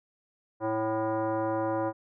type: tone with frequency modulation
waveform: sine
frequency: 110.2 Hz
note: A2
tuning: 3 cents sharp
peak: -26 dBFS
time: 0.6-1.93 s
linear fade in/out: 50 ms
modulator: 440 Hz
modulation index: 2
effects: none